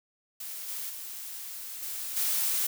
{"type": "noise with level steps", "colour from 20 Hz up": "blue", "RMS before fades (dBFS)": [-39, -36, -40, -36, -28], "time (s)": [0.4, 2.67], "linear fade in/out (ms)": 5, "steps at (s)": [0.68, 0.89, 1.82, 2.16], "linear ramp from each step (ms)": 10, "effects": []}